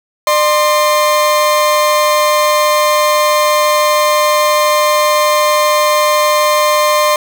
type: tone pair together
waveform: 40% pulse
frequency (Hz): 602 / 1048.9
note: D5 / C6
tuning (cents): +43 / +4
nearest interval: minor seventh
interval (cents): 961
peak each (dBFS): -11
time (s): 0.27-7.16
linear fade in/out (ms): 2
effects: none